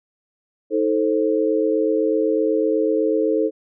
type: chord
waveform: sine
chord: A diminished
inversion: second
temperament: just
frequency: 316.8 / 440 / 528 Hz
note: Eb4 / A4 / C5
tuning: +31 / 0 / +16 cents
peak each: -21 / -19 / -23 dBFS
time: 0.7-3.51 s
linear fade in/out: 50 ms
effects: none